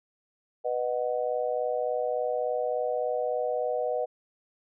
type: chord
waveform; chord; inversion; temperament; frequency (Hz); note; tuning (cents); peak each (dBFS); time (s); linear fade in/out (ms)
sine; B major; none; just; 493.9 / 617.4 / 740.8; B4 / D#5 / F#5; 0 / -14 / +2; -29 / -30 / -33; 0.64-4.06; 20
effects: none

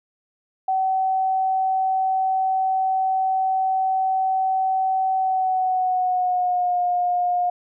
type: tone with pitch glide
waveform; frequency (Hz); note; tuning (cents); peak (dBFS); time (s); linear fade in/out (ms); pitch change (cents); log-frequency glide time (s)
sine; 760 to 713.2; F#5 to F5; +46 to +36; -18; 0.68-7.5; 5; -110; 5.17-6.8
effects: none

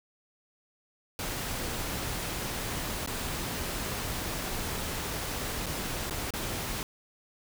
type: noise with dropouts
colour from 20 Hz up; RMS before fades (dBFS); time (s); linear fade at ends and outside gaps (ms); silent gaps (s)
pink; -34; 1.19-6.83; 1; 3.062-3.074 / 5.66-5.665 / 6.098-6.108 / 6.306-6.337
effects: none

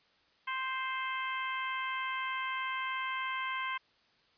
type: harmonic tone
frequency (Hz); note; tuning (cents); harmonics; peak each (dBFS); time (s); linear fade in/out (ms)
523.3; C5; 0; 2 / 3 / 4 / 5 / 6; -36 / -40 / -39 / -44 / -45; 0.47-3.78; 10
effects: white hiss -68 dBFS RMS until 4.37 s + resampled to 11025 Hz

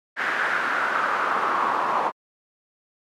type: noise with band-pass filter sweep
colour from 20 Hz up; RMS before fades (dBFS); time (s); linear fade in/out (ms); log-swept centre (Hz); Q
brown; -23; 0.16-2.12; 50; 1700 to 1000; 3.8
effects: high-pass 300 Hz 12 dB/octave + MP3 96 kbps

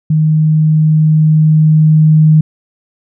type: tone with level ramp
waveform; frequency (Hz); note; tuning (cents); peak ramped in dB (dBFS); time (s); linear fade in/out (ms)
sine; 155.56; D#3; 0; -7 to -3; 0.1-2.41; 5
effects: none

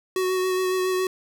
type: tone with vibrato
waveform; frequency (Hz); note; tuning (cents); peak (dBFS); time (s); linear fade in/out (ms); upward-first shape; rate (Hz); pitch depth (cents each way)
square; 371.4; F#4; +7; -22; 0.16-1.07; 2; sine; 7.2; 17
effects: none

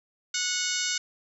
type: harmonic tone with a mistuned harmonic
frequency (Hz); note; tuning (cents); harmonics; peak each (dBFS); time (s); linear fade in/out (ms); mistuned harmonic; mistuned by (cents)
734; F#5; -14; 2 / 3 / 4 / 5 / 6 / 7 / 8 / 9 / 10; -35 / -35 / -35 / -35 / -35 / -35 / -35 / -35 / -35; 0.34-0.98; 5; 9; -59
effects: none

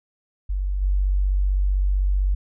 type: tone with level steps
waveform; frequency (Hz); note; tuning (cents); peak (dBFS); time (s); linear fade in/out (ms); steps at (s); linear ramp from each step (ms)
sine; 47.84; G1; -41; -21 / -17; 0.49-2.35; 10; 0.81; 20
effects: none

